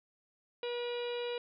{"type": "harmonic tone with a mistuned harmonic", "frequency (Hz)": 481.8, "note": "B4", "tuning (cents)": -43, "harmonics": [1, 2, 3, 4, 5, 6, 7, 8, 10], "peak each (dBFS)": [-35, -47, -51, -54, -48, -47, -55, -48, -62], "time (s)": [0.63, 1.38], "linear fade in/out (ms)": 2, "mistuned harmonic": 8, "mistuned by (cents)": 17, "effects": []}